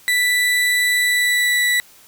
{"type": "tone with pitch glide", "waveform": "35% pulse", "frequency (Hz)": [1975.5, 1961.9], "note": ["B6", "B6"], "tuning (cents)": [0, -12], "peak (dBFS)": -13, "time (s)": [0.08, 1.8], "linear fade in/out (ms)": 0, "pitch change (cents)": -12, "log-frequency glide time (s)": [0.98, 1.67], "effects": ["white hiss -48 dBFS RMS until 2.07 s"]}